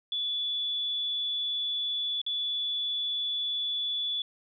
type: tone with dropouts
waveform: sine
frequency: 3443 Hz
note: A7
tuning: 38 cents flat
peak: -28 dBFS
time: 0.12-4.22 s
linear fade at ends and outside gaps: 2 ms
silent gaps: 2.216-2.264 s
effects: none